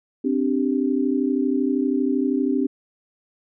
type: chord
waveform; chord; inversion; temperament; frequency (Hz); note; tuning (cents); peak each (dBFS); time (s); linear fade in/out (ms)
sine; C suspended second; none; just; 261.6 / 294.3 / 392.4; C4 / D4 / G4; 0 / +4 / +2; -21 / -23 / -26; 0.24-2.67; 10
effects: none